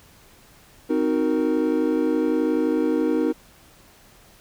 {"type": "chord", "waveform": "triangle", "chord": "C half-diminished seventh", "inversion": "none", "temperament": "equal with one note detuned", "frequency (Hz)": [259.4, 311.1, 370, 466.2], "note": ["C4", "Eb4", "Gb4", "Bb4"], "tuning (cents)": [-15, 0, 0, 0], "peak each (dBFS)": [-23, -20, -26, -23], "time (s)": [0.89, 3.33], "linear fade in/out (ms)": 20, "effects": ["pink hiss -52 dBFS RMS until 4.4 s"]}